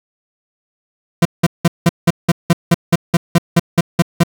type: tone bursts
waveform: 40% pulse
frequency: 169.8 Hz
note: F3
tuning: 48 cents flat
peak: -6 dBFS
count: 15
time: 1.22-4.235 s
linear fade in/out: 5 ms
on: 33 ms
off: 180 ms
effects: 7-bit